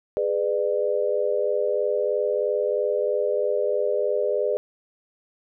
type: chord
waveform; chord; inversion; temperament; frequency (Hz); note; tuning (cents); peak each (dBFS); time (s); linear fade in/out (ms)
sine; G# diminished; none; just; 415.3 / 498.4 / 598; G#4 / B4 / D5; 0 / +16 / +31; -25; 0.17-4.57; 0
effects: none